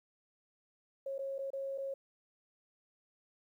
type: tone with dropouts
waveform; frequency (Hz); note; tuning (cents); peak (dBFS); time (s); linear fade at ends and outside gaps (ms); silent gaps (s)
sine; 545; C#5; -29; -36; 1.06-1.94; 5; 1.182-1.19 / 1.383-1.389 / 1.504-1.532 / 1.778-1.782
effects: 12-bit